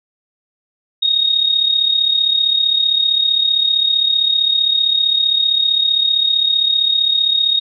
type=tone with amplitude modulation; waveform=sine; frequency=3734 Hz; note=A#7; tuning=2 cents sharp; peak=-9 dBFS; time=1.02-7.6 s; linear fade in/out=10 ms; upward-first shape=sine; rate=35.4 Hz; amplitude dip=65%; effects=none